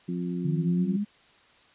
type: harmonic tone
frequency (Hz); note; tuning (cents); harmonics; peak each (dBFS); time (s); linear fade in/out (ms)
88.2; F2; +18; 2 / 3 / 4; -29 / -35 / -37; 0.08-0.97; 10
type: exponential sweep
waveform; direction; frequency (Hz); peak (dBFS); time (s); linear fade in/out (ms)
sine; up; 147.1 to 210; -25; 0.44-1.05; 20
effects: white hiss -58 dBFS RMS until 1.74 s + resampled to 8000 Hz